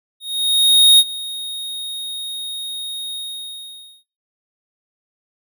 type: tone with ADSR envelope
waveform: square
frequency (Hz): 3729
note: A#7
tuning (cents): 0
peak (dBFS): -6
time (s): 0.2-4.04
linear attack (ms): 790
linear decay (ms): 45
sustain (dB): -19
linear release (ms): 890
effects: noise-tail reverb RT60 0.3 s tail -21 dB re dry